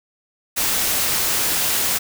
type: noise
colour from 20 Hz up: white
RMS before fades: -20 dBFS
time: 0.56-1.99 s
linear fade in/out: 20 ms
effects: none